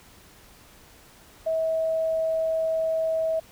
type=tone; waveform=sine; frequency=645 Hz; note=E5; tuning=38 cents flat; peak=-22 dBFS; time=1.46-3.4 s; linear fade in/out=10 ms; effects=pink hiss -52 dBFS RMS until 3.51 s